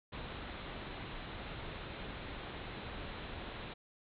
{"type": "low-pass noise", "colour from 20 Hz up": "pink", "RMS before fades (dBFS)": -45, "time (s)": [0.12, 3.74], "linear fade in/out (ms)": 10, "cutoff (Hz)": 4000, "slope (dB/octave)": 96, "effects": []}